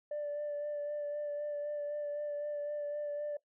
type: tone with vibrato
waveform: sine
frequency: 587.3 Hz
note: D5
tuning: in tune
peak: -33 dBFS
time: 0.11-3.37 s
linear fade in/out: 5 ms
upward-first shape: sine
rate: 3.9 Hz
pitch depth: 18 cents each way
effects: noise-tail reverb RT60 0.1 s tail -19 dB re dry + tanh soft clip ceiling -32 dBFS

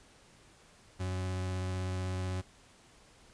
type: tone with vibrato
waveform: 40% pulse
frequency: 92.5 Hz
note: F#2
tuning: in tune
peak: -32 dBFS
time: 0.99-2.42 s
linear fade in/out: 20 ms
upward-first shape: sine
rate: 16 Hz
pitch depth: 11 cents each way
effects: pink hiss -60 dBFS RMS until 3.33 s + resampled to 22050 Hz

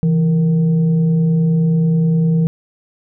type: tone with frequency modulation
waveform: sine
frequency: 164.81 Hz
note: E3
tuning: in tune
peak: -11 dBFS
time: 0.03-2.47 s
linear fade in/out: 0 ms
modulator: 300 Hz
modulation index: 0.33
effects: none

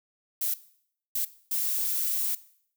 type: noise bursts at uneven times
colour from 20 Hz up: violet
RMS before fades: -28 dBFS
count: 3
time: 0.41-0.54 / 1.15-1.25 / 1.51-2.35 s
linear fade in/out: 5 ms
effects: noise-tail reverb RT60 0.6 s tail -17 dB re dry

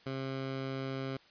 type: tone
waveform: 15% pulse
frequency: 133.9 Hz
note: C3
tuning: 40 cents sharp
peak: -29 dBFS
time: 0.06-1.17 s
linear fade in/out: 5 ms
effects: white hiss -61 dBFS RMS until 1.3 s + resampled to 11025 Hz

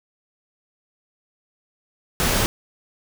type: noise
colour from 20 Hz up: pink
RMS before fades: -20 dBFS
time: 2.2-2.46 s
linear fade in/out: 0 ms
effects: none

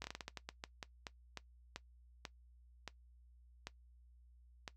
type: slowing click train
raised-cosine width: 0.2 ms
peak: -26 dBFS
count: 18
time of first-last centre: 0.02-4.678 s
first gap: 22 ms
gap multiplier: 1.27
effects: noise-tail reverb RT60 0.1 s tail -17 dB re dry + added 60 Hz sine -61 dBFS peak until 4.76 s

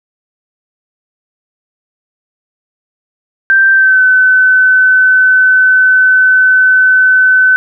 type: tone with pitch glide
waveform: sine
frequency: 1567 to 1515.4 Hz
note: G6 to F#6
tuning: -1 to +41 cents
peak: -4 dBFS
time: 3.5-7.56 s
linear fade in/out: 0 ms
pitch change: -58 cents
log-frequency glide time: 3.73-4.02 s
effects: none

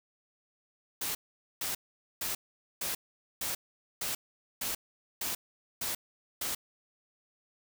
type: noise bursts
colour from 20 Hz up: white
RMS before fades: -34 dBFS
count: 10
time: 1.01-6.55 s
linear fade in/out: 5 ms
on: 140 ms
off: 460 ms
effects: none

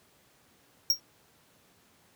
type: tone with exponential decay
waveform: square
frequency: 5590 Hz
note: F8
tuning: 1 cent sharp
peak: -18 dBFS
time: 0.9-1 s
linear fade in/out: 2 ms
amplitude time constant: 20 ms
effects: pink hiss -63 dBFS RMS until 2.15 s + high-pass 100 Hz 12 dB/octave

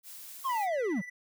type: noise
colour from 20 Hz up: blue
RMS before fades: -46 dBFS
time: 0.03-0.68 s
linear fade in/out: 50 ms
type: linear sweep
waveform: triangle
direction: down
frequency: 1108.7 to 159.4 Hz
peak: -26 dBFS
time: 0.44-1.02 s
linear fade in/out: 20 ms
type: tone with tremolo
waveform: triangle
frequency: 1975.5 Hz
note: B6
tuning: in tune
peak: -36 dBFS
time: 0.49-1.1 s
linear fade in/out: 10 ms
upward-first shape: sine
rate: 17 Hz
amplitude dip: 60%
effects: none

